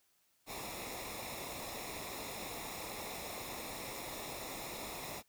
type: noise with comb filter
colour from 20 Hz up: pink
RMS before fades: -44 dBFS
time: 0.46-5.23 s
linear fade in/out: 50 ms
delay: 0.65 ms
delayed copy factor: -0.7
effects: white hiss -74 dBFS RMS until 5.28 s